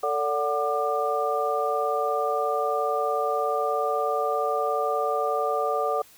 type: tone cluster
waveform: sine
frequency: 445.8 / 577 / 738 / 1195 Hz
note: A4 / D5 / F#5 / D6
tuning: +23 / -31 / -5 / +30 cents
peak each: -28 dBFS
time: 0.03-6.02 s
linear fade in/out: 5 ms
effects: white hiss -53 dBFS RMS until 6.17 s